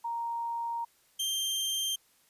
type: tone pair in turn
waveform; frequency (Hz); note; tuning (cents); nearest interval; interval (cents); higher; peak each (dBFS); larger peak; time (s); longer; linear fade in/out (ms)
sine / sawtooth; 932.3 / 3161; A#5 / G7; 0 / +14; octave + major sixth; 2114; second; -31 / -26; second; 0.04-0.85 / 1.19-1.96; first; 10
effects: white hiss -66 dBFS RMS until 2.29 s + resampled to 32000 Hz